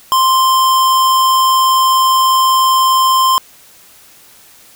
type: tone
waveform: square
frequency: 1046.5 Hz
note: C6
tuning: in tune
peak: -9 dBFS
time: 0.12-3.38 s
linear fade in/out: 0 ms
effects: white hiss -43 dBFS RMS until 4.75 s